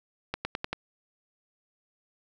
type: accelerating click train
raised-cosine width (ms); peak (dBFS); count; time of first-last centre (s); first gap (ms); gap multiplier
0.3; -14; 5; 0.34-0.73; 110; 0.92
effects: none